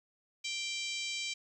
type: harmonic tone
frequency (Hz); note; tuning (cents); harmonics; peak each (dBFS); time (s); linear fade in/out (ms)
784; G5; 0; 3 / 4 / 5 / 6 / 7 / 8 / 9 / 10; -39 / -41 / -43 / -45 / -46 / -47 / -48 / -49; 0.44-1.34; 10
effects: 11-bit